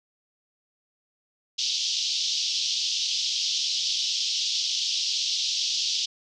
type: band-pass noise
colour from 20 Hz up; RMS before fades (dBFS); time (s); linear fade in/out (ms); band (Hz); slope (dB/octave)
white; -27; 1.58-6.06; 10; 3000 to 5800; 48
effects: none